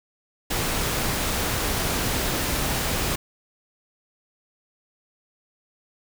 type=noise; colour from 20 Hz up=pink; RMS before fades=-25 dBFS; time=0.5-3.16 s; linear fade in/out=10 ms; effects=none